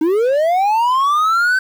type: linear sweep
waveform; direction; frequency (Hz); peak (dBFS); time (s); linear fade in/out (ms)
triangle; up; 300 to 1543; -10; 0.01-1.59; 5
effects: 7-bit